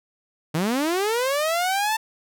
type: linear sweep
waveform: sawtooth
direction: up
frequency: 146.83 to 896 Hz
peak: -17 dBFS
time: 0.54-1.97 s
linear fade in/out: 10 ms
effects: none